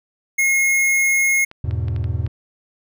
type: tone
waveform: square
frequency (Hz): 2158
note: C#7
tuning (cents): -47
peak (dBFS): -15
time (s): 0.38-1.45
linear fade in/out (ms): 10
type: clicks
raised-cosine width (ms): 0.3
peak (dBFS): -23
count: 6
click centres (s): 1.514 / 1.71 / 1.883 / 1.963 / 2.042 / 2.265
type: chord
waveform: triangle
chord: E major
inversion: none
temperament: equal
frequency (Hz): 82.41 / 103.83 / 123.47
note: E2 / G#2 / B2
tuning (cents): 0 / 0 / 0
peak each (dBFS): -21 / -22 / -23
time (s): 1.64-2.28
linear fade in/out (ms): 5
effects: none